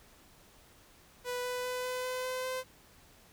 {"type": "tone with pitch steps", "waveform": "sawtooth", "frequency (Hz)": [493.9, 497.3, 500.8, 504.3, 507.8, 511.3, 514.9], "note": ["B4", "B4", "B4", "B4", "B4", "C5", "C5"], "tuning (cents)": [0, 12, 24, 36, 48, -40, -28], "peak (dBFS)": -30, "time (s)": [1.24, 2.64], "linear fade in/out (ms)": 50, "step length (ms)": 200, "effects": ["pink hiss -60 dBFS RMS until 3.32 s"]}